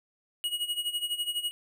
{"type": "tone with tremolo", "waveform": "square", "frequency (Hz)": 2900, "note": "F#7", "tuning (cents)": -35, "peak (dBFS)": -27, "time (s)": [0.44, 1.51], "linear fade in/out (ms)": 0, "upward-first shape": "sine", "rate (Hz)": 12, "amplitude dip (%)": 80, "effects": []}